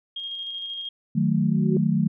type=tone with tremolo; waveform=sine; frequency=3241 Hz; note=G#7; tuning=43 cents flat; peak=-29 dBFS; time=0.16-0.89 s; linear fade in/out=5 ms; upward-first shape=square; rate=13 Hz; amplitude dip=25%
type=chord; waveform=sine; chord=D# diminished; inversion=none; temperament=equal; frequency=155.56 / 185 / 220 Hz; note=D#3 / F#3 / A3; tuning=0 / 0 / 0 cents; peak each=-23 dBFS; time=1.15-2.08 s; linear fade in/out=10 ms
type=tone with exponential growth; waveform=sine; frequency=371.3 Hz; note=F#4; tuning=6 cents sharp; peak=-20 dBFS; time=1.4-1.77 s; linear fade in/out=2 ms; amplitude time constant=80 ms
effects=none